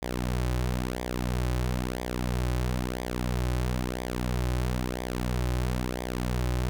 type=tone with flanger; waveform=sawtooth; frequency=61.9 Hz; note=B1; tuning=5 cents sharp; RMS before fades=-29 dBFS; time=0.02-6.69 s; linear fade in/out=0 ms; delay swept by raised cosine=0.71 to 4.41 ms; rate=1 Hz; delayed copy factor=-0.75; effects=none